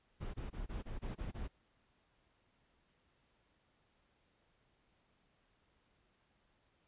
brown noise bursts, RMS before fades -42 dBFS, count 8, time 0.2-1.481 s, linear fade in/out 20 ms, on 140 ms, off 23 ms, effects pink hiss -75 dBFS RMS until 6.87 s + resampled to 8000 Hz

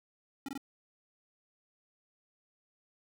square tone bursts, 274.1 Hz, C#4, 19 cents flat, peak -37 dBFS, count 3, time 0.46-0.577 s, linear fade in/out 2 ms, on 25 ms, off 21 ms, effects none

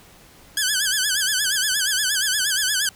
10% pulse tone with vibrato, 1604 Hz, G6, 39 cents sharp, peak -10 dBFS, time 0.57-2.89 s, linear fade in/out 2 ms, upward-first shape sine, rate 8.5 Hz, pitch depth 130 cents each way, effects pink hiss -49 dBFS RMS until 2.95 s

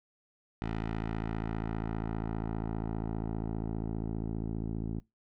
10% pulse tone with low-pass filter sweep, 55 Hz, A1, in tune, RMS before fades -35 dBFS, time 0.62-5 s, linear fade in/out 0 ms, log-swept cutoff 2700 to 330 Hz, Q 0.83, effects noise-tail reverb RT60 0.2 s tail -23 dB re dry

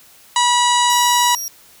harmonic tone, 971 Hz, B5, 30 cents flat, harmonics 1 / 2 / 3 / 4 / 5 / 6 / 7 / 8 / 9 / 10, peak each -14 / -23 / -22 / -21 / -30 / -32 / -24 / -26 / -32 / -31 dBFS, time 0.36-1.35 s, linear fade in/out 2 ms
sawtooth tone, 5660 Hz, F8, 22 cents sharp, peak -21 dBFS, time 0.9-1.48 s, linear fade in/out 0 ms
effects white hiss -47 dBFS RMS until 1.8 s

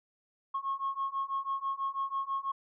sine beating tone pair, 1086 / 1092.1 Hz, C#6 / C#6, -36 / -26 cents, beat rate 6.1 Hz, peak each -34 / -33 dBFS, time 0.54-2.52 s, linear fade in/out 10 ms, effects tanh soft clip ceiling -25 dBFS

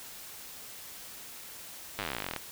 slowing click train, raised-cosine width 0.3 ms, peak -17 dBFS, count 24, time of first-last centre 1.99-2.363 s, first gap 9 ms, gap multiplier 1.05, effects white hiss -46 dBFS RMS until 2.51 s

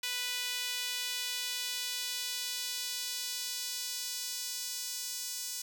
sawtooth tone with high-pass filter sweep, 493.9 Hz, B4, in tune, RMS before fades -37 dBFS, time 0.03-5.62 s, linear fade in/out 5 ms, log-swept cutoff 2800 to 5800 Hz, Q 1.3, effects none

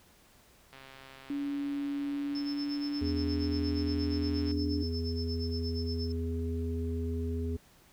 click train, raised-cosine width 0.3 ms, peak -34 dBFS, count 508, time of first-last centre 0.73-4.514 s, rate 134 Hz
sine tone with pitch glide, 284.5 to 290.5 Hz, C#4 to D4, +45 to -19 cents, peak -31 dBFS, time 1.3-4.83 s, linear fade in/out 2 ms, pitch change +36 cents, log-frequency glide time 1.98-3.13 s
sine tone with tremolo, 5274 Hz, E8, in tune, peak -38 dBFS, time 2.35-6.12 s, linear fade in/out 2 ms, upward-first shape sine, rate 8.5 Hz, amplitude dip 85%
harmonic tone, 82.6 Hz, E2, 4 cents sharp, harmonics 1 / 3 / 5, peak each -32 / -37 / -39 dBFS, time 3.01-7.57 s, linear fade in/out 10 ms
effects pink hiss -61 dBFS RMS until 7.92 s

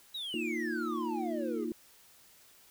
triangle exponential sweep, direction down, 3936 to 394.9 Hz, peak -35 dBFS, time 0.14-1.65 s, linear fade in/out 10 ms
sine chord, Bb suspended fourth, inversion none, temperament equal with one note detuned, 233.1 / 313.5 / 349.2 Hz, Bb3 / Eb4 / F4, 0 / +13 / 0 cents, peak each -37 dBFS, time 0.34-1.72 s, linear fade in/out 2 ms
effects white hiss -60 dBFS RMS until 2.7 s

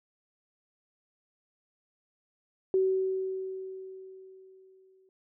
sine tone with exponential decay, 378.9 Hz, F#4, 41 cents sharp, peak -21 dBFS, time 2.74-5.09 s, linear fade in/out 1 ms, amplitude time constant 510 ms, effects none

